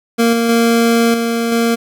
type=tone with level steps; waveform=25% pulse; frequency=231.8 Hz; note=A#3; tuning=10 cents flat; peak=-6 / -9 / -6 / -11 / -8 dBFS; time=0.18-1.76 s; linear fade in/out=20 ms; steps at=0.33 / 0.49 / 1.14 / 1.52 s; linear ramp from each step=2 ms; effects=none